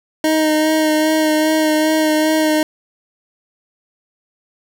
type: tone with vibrato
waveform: 25% pulse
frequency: 311.1 Hz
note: D#4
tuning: in tune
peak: -9 dBFS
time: 0.24-2.63 s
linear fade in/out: 2 ms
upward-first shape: sine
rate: 2.5 Hz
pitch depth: 19 cents each way
effects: none